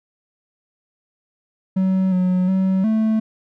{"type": "tone with pitch steps", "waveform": "triangle", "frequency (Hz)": [188.7, 182.9, 189.5, 219.5], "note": ["F#3", "F#3", "F#3", "A3"], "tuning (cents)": [34, -20, 42, -4], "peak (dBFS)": -13, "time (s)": [1.76, 3.2], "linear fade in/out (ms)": 10, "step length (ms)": 360, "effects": []}